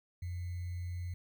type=tone with sample-and-hold; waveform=sine; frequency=88.2 Hz; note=F2; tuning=18 cents sharp; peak=-36 dBFS; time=0.22-1.14 s; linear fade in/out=5 ms; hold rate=2100 Hz; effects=none